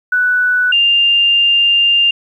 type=tone pair in turn; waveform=sine; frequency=1485 / 2798 Hz; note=F#6 / F7; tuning=+6 / +3 cents; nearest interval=major seventh; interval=1097 cents; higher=second; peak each=-10 / -8 dBFS; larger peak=second; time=0.12-0.72 / 0.72-2.11 s; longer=second; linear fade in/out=5 ms; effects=8-bit